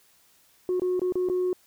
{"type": "tone with dropouts", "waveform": "sine", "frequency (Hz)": 364.2, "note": "F#4", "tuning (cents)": -27, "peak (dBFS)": -21, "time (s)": [0.69, 1.53], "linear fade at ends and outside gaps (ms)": 1, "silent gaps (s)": [[0.797, 0.819], [0.995, 1.017], [1.123, 1.155], [1.288, 1.298]], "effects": ["tanh soft clip ceiling -20 dBFS", "white hiss -61 dBFS RMS until 1.66 s"]}